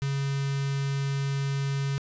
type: tone with notch filter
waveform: square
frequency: 138.59 Hz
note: C#3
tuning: in tune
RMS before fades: -28 dBFS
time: 0.02-1.98 s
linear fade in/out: 0 ms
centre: 610 Hz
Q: 0.62
effects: resampled to 16000 Hz + 11-bit